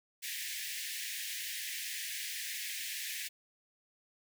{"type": "high-pass noise", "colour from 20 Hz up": "pink", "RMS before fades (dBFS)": -40, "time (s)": [0.22, 3.29], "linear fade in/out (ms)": 20, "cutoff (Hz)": 1700, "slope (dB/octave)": 96, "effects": []}